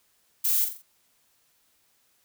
violet noise with echo, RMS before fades -24 dBFS, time 0.44-0.65 s, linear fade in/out 10 ms, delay 43 ms, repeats 4, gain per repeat -7 dB, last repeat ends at 0.822 s, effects white hiss -67 dBFS RMS until 2.24 s

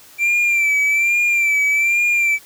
triangle tone with vibrato, 2349 Hz, D7, in tune, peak -12 dBFS, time 0.18-2.39 s, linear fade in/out 50 ms, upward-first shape sine, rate 1.2 Hz, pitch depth 50 cents each way, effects white hiss -45 dBFS RMS until 2.45 s

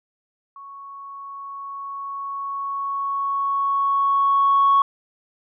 sine tone with level ramp, 1108.7 Hz, C#6, in tune, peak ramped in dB -37 to -11 dBFS, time 0.56-4.82 s, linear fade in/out 2 ms, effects tanh soft clip ceiling -9 dBFS

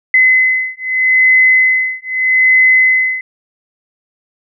sine beating tone pair, 2035 / 2035.8 Hz, C7 / C7, -49 / -48 cents, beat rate 0.8 Hz, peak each -11 dBFS, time 0.14-3.21 s, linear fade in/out 2 ms, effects none

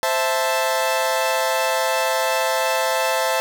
sawtooth chord, A minor, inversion first, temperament equal, 523.3 / 659.3 / 880 Hz, C5 / E5 / A5, 0 / 0 / 0 cents, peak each -19 dBFS, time 0.03-3.4 s, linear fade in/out 0 ms, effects none

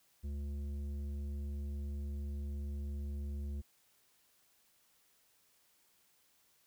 triangle tone with tanh clipping, 71.3 Hz, C#2, 49 cents sharp, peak -39 dBFS, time 0.23-3.62 s, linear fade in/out 20 ms, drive 14 dB, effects white hiss -71 dBFS RMS until 6.66 s

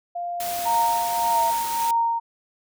sine tone with pitch glide, 698.5 to 674.3 Hz, F5 to E5, 0 to +39 cents, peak -26 dBFS, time 0.15-1.51 s, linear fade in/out 10 ms, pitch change -61 cents, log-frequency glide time 1.3-1.4 s
white noise, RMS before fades -32 dBFS, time 0.4-1.91 s, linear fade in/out 2 ms
sine tone with tremolo, 926 Hz, A#5, 12 cents flat, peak -17 dBFS, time 0.65-2.2 s, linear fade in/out 20 ms, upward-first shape triangle, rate 1.7 Hz, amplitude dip 65%
effects none

